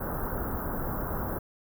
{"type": "band-stop noise", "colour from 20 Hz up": "pink", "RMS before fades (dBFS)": -32, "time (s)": [0, 1.39], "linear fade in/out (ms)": 10, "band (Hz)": [1500, 13000], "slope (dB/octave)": 48, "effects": []}